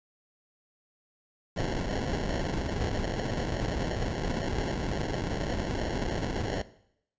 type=noise with sample-and-hold; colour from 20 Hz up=pink; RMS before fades=-31 dBFS; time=1.56-6.62 s; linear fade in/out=5 ms; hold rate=1225 Hz; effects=noise-tail reverb RT60 0.7 s tail -17 dB re dry + resampled to 16000 Hz